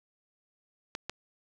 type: clicks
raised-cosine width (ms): 0.2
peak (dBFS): -17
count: 2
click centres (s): 0.951 / 1.096
effects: none